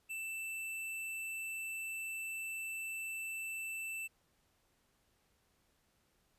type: tone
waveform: square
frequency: 2658 Hz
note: E7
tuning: 14 cents sharp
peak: -40 dBFS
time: 0.09-4.08 s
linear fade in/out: 20 ms
effects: pink hiss -75 dBFS RMS until 6.38 s + resampled to 32000 Hz